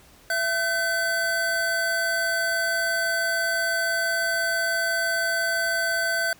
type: tone pair together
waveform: square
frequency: 671 / 1527.4 Hz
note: E5 / G6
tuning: +31 / -45 cents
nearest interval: octave + major second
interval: 1424 cents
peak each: -29 / -24 dBFS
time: 0.3-6.33 s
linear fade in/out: 2 ms
effects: pink hiss -53 dBFS RMS until 6.39 s